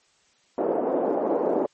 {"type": "band-pass noise", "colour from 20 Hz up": "white", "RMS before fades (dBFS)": -24, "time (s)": [0.58, 1.66], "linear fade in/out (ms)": 2, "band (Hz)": [280, 640], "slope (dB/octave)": 24, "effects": ["white hiss -63 dBFS RMS until 1.73 s", "MP3 32 kbps"]}